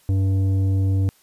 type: tone with tanh clipping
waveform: triangle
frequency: 96.3 Hz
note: G2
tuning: 30 cents flat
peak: -18 dBFS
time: 0.09-1.09 s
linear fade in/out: 0 ms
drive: 13 dB
effects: white hiss -57 dBFS RMS until 1.22 s + resampled to 32000 Hz